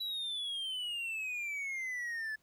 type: exponential sweep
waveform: triangle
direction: down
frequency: 3951 to 1718 Hz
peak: -34 dBFS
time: 0-2.36 s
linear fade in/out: 10 ms
effects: pink hiss -73 dBFS RMS until 2.42 s